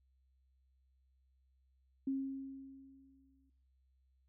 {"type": "tone with exponential decay", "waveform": "sine", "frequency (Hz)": 270, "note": "C#4", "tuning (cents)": -45, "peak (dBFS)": -32, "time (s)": [2.07, 3.5], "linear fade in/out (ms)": 5, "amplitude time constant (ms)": 310, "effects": ["noise-tail reverb RT60 0.5 s tail -17 dB re dry", "added 65 Hz sine -70 dBFS peak until 4.28 s"]}